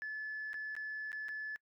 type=tone with dropouts; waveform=sine; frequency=1728 Hz; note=A6; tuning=32 cents flat; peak=-37 dBFS; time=0.02-1.56 s; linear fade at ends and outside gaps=0 ms; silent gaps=0.532-0.542 / 0.752-0.765 / 1.118-1.129 / 1.284-1.29 s; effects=noise-tail reverb RT60 0.1 s tail -24 dB re dry + tanh soft clip ceiling -35 dBFS